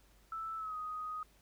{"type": "tone with pitch glide", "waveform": "sine", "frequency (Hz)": [1318.5, 1249.5], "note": ["E6", "D#6"], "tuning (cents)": [0, 7], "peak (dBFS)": -38, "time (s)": [0.32, 1.23], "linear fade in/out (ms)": 2, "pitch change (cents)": -93, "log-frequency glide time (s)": [0.57, 0.76], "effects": ["added 50 Hz sine -65 dBFS peak until 1.41 s", "pink hiss -68 dBFS RMS until 1.41 s"]}